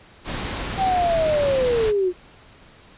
pink noise, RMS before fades -28 dBFS, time 0.24-1.93 s, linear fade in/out 50 ms
sine linear sweep, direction down, 784 to 350 Hz, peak -17 dBFS, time 0.77-2.13 s, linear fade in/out 50 ms
effects pink hiss -49 dBFS RMS until 2.97 s + resampled to 8000 Hz

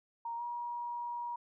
sine tone with pitch glide, 932.3 to 955.2 Hz, A#5 to A#5, 0 to +42 cents, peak -36 dBFS, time 0.25-1.36 s, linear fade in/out 5 ms, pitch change +42 cents, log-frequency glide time 0.36-0.42 s, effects none

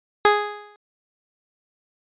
15% pulse tone with exponential decay, 415.3 Hz, G#4, in tune, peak -4 dBFS, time 0.25-0.76 s, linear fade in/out 1 ms, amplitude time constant 110 ms, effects resampled to 8000 Hz

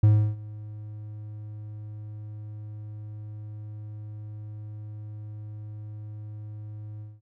triangle tone with ADSR envelope, 106.2 Hz, G#2, 39 cents sharp, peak -11 dBFS, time 0.03-7.21 s, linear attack 6 ms, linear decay 320 ms, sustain -23 dB, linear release 200 ms, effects none

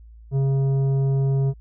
sine tone with tanh clipping, 136.2 Hz, C#3, 30 cents flat, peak -19 dBFS, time 0.31-1.54 s, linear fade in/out 50 ms, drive 9 dB, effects added 56 Hz sine -42 dBFS peak until 1.6 s

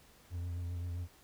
triangle tone with vibrato, 87.31 Hz, F2, in tune, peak -34 dBFS, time 0.3-1.08 s, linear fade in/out 50 ms, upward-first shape triangle, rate 7.6 Hz, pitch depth 39 cents each way, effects pink hiss -62 dBFS RMS until 1.23 s

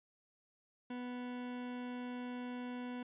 40% pulse tone, 246.9 Hz, B3, in tune, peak -40 dBFS, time 0.9-3.03 s, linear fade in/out 5 ms, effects resampled to 8000 Hz

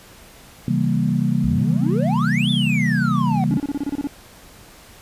sine chord, C# diminished seventh, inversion none, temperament equal with one note detuned, 135.27 / 164.81 / 196 / 233.1 Hz, C#3 / E3 / G3 / Bb3, -42 / 0 / 0 / 0 cents, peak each -22 dBFS, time 0.68-3.58 s, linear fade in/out 2 ms
triangle exponential two-way sweep, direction up then down, 58 to 3592 to 729 Hz, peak -21 dBFS, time 1.44-3.44 s, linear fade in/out 0 ms, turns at 2.5 s
triangle tone bursts, 284.8 Hz, C#4, 47 cents sharp, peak -18 dBFS, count 10, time 3.51-4.071 s, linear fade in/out 0 ms, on 30 ms, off 29 ms
effects pink hiss -45 dBFS RMS until 5.01 s + resampled to 32000 Hz

